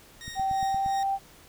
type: tone with tremolo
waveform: 15% pulse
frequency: 1864.7 Hz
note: A#6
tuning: in tune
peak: -31 dBFS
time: 0.21-1.03 s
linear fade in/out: 0 ms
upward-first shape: triangle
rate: 2.9 Hz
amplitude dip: 85%
type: click train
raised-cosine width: 5 ms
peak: -28 dBFS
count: 6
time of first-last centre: 0.28-0.861 s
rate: 8.6 Hz
type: tone with pitch glide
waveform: sine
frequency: 773 to 783.3 Hz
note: G5 to G5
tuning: -24 to -2 cents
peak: -24 dBFS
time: 0.35-1.19 s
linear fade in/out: 50 ms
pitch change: +22 cents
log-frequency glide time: 0.47-0.9 s
effects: pink hiss -53 dBFS RMS until 1.48 s